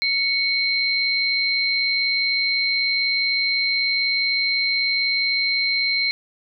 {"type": "tone pair together", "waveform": "sine", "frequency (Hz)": [2217, 4142], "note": ["C#7", "C8"], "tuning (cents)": [0, -18], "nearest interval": "major seventh", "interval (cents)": 1082, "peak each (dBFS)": -21, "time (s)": [0.02, 6.11], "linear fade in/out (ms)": 0, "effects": []}